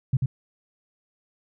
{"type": "tone with echo", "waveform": "sine", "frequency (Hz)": 130.81, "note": "C3", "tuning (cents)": 0, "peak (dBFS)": -17, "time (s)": [0.13, 0.17], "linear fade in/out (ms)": 5, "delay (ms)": 90, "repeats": 1, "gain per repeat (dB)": -3, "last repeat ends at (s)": 0.26, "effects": []}